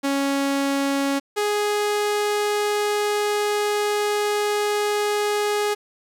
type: tone pair in turn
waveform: sawtooth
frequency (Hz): 277.2 / 415.7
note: C#4 / G#4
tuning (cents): 0 / +2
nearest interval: perfect fifth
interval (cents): 702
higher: second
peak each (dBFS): -16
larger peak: neither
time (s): 0.03-1.2 / 1.36-5.75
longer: second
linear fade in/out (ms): 20
effects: low-pass 12000 Hz 12 dB/octave + 8-bit